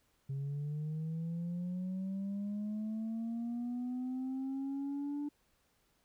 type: linear sweep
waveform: sine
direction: up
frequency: 135.2 to 292.8 Hz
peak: -33 dBFS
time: 0.29-5.29 s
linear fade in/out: 10 ms
effects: tanh soft clip ceiling -34 dBFS + pink hiss -74 dBFS RMS until 6.04 s